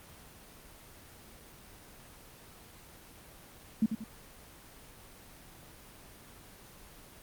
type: tone with echo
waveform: sine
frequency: 220 Hz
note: A3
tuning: in tune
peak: -22 dBFS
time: 3.82-3.86 s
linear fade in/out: 5 ms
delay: 91 ms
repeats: 2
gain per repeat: -8 dB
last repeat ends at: 4.042 s
effects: pink hiss -53 dBFS RMS until 7.22 s + Opus 24 kbps